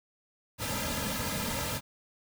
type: noise with comb filter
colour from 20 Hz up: pink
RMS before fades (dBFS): -33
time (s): 0.58-1.81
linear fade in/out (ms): 50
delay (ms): 2.7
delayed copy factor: -0.95
effects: none